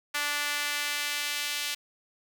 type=tone with high-pass filter sweep; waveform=sawtooth; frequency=292.2 Hz; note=D4; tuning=9 cents flat; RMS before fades=-31 dBFS; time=0.14-1.75 s; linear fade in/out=10 ms; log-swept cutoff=1600 to 2800 Hz; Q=1.2; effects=none